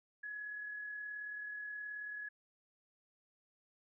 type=tone with amplitude modulation; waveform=sine; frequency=1687 Hz; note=G#6; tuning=27 cents sharp; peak=-40 dBFS; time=0.23-2.29 s; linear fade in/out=10 ms; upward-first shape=sine; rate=38.7 Hz; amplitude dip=35%; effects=none